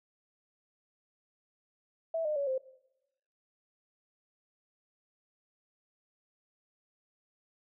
sine tone with pitch steps, 655 / 607.6 / 563.7 / 522.9 Hz, E5 / D#5 / C#5 / C5, -11 / -41 / +29 / -1 cents, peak -29 dBFS, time 2.14-2.58 s, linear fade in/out 5 ms, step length 110 ms, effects noise-tail reverb RT60 0.9 s tail -21 dB re dry

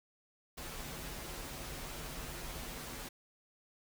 pink noise with comb filter, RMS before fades -44 dBFS, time 0.57-3.09 s, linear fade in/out 10 ms, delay 10 ms, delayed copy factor -0.55, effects none

